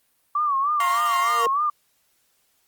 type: tone with vibrato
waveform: sine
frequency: 1143 Hz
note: D6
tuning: 47 cents flat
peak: -19 dBFS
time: 0.35-1.7 s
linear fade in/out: 5 ms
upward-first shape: sine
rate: 3.3 Hz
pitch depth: 110 cents each way
type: chord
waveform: 20% pulse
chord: F suspended fourth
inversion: none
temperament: equal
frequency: 698.5 / 932.3 / 1046.5 Hz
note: F5 / Bb5 / C6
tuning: 0 / 0 / 0 cents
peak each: -25 dBFS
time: 0.8-1.46 s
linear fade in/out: 2 ms
type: tone with exponential growth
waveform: sine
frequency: 467.6 Hz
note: A#4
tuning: 5 cents sharp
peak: -21 dBFS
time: 1.18-1.47 s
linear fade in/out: 2 ms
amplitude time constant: 62 ms
effects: white hiss -66 dBFS RMS until 2.67 s + Opus 32 kbps